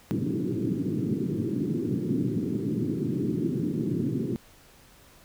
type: band-pass noise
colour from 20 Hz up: white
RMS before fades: -28 dBFS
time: 0.11-4.36 s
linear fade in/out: 0 ms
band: 110 to 360 Hz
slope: 48 dB/octave
effects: pink hiss -55 dBFS RMS until 5.24 s